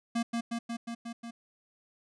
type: tone with echo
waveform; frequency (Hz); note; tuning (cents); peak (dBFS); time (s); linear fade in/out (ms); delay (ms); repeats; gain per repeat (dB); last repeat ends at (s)
square; 233.1; A#3; 0; -28; 0.15-0.23; 10; 180; 6; -2; 1.31
effects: resampled to 22050 Hz